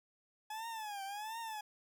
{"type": "tone with vibrato", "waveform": "40% pulse", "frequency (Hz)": 848, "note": "G#5", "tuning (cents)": 36, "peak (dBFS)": -40, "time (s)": [0.5, 1.61], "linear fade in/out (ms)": 5, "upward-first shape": "triangle", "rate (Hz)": 1.4, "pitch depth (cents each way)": 160, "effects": []}